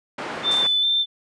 white band-pass noise, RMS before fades -31 dBFS, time 0.18-0.67 s, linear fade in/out 5 ms, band 160 to 1500 Hz, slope 12 dB/octave
sine tone with vibrato, 3535 Hz, A7, 7 cents sharp, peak -17 dBFS, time 0.43-1.06 s, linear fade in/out 50 ms, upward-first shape square, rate 2.5 Hz, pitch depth 15 cents each way
white noise with exponential decay, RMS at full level -32 dBFS, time 0.51-1.02 s, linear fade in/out 5 ms, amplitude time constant 110 ms
effects resampled to 22050 Hz

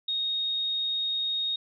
sine tone, 3729 Hz, A#7, in tune, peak -26 dBFS, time 0.08-1.56 s, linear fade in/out 5 ms, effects none

